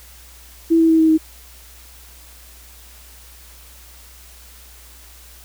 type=tone with pitch steps; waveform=sine; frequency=329.6 / 326.2 / 322.8 / 319.5 / 316.2 Hz; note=E4 / E4 / E4 / D#4 / D#4; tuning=0 / -18 / -36 / +46 / +28 cents; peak=-10 dBFS; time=0.7-1.18 s; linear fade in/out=20 ms; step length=96 ms; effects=added 60 Hz sine -44 dBFS peak until 5.44 s + white hiss -45 dBFS RMS until 5.44 s